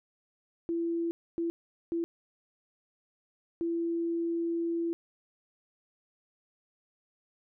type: tone bursts at uneven times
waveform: sine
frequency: 336.2 Hz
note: E4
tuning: 34 cents sharp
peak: -28 dBFS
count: 4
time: 0.69-1.11 / 1.38-1.5 / 1.92-2.04 / 3.61-4.93 s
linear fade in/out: 0 ms
effects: none